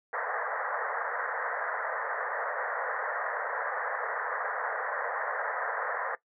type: band-pass noise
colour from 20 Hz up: white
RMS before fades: -33 dBFS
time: 0.13-6.15 s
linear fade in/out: 2 ms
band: 450 to 1900 Hz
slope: 96 dB/octave
effects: noise-tail reverb RT60 0.1 s tail -17 dB re dry